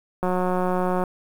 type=click train; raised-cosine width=1 ms; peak=-11 dBFS; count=148; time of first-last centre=0.23-1.038 s; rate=182 Hz; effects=7-bit